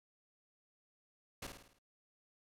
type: noise with echo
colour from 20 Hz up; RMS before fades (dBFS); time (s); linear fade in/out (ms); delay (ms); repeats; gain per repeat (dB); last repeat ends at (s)
pink; -44; 1.42-1.47; 5; 53; 6; -5; 1.788
effects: noise-tail reverb RT60 0.1 s tail -24 dB re dry + low-pass 12000 Hz 12 dB/octave